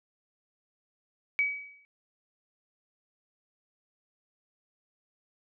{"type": "tone with exponential decay", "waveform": "sine", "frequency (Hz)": 2274, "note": "C#7", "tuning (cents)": 44, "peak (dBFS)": -21, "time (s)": [1.39, 1.85], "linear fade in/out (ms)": 0, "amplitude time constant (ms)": 100, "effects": []}